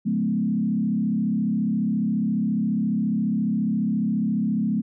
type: tone with frequency modulation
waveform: sine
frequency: 213.6 Hz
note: G#3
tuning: 49 cents sharp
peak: -20 dBFS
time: 0.05-4.82 s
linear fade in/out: 20 ms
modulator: 34.5 Hz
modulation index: 1.2
effects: none